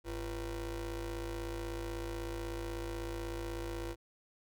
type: ring-modulated tone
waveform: 30% pulse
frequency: 147.4 Hz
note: D3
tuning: 7 cents sharp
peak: -32 dBFS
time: 0.04-3.96 s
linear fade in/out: 50 ms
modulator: 193 Hz
effects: none